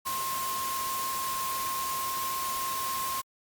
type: tone in noise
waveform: sine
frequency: 1063 Hz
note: C6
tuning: 27 cents sharp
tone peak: -31 dBFS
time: 0.05-3.22 s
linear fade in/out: 20 ms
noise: white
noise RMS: -35 dBFS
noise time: 0.05-3.22 s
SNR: +1 dB
effects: Opus 48 kbps